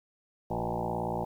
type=tone with frequency modulation; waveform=sine; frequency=490.8 Hz; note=B4; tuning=11 cents flat; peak=-29 dBFS; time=0.5-1.25 s; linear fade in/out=10 ms; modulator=57.8 Hz; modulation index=7.1; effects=10-bit